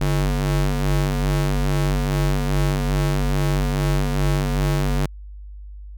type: ring-modulated tone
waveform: 40% pulse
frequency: 96.4 Hz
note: G2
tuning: 28 cents flat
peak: -14 dBFS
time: 0.01-5.06 s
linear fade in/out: 5 ms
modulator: 49.4 Hz
effects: added 50 Hz sine -34 dBFS peak until 5.97 s